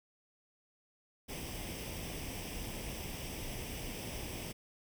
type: noise with comb filter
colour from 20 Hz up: pink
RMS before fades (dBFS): -42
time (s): 1.28-4.53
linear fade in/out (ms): 20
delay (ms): 0.36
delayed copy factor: +0.65
effects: none